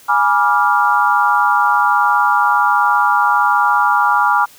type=chord; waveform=sine; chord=G# diminished seventh; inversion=none; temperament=equal with one note detuned; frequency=830.6 / 971.9 / 1174.7 / 1396.9 Hz; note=G#5 / B5 / D6 / F6; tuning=0 / -28 / 0 / 0 cents; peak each=-16 dBFS; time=0.08-4.46 s; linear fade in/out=20 ms; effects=white hiss -44 dBFS RMS until 4.58 s